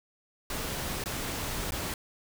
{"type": "noise with dropouts", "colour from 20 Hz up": "pink", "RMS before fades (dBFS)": -34, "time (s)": [0.5, 1.94], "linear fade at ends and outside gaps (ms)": 2, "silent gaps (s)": [[1.039, 1.058], [1.708, 1.72]], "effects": []}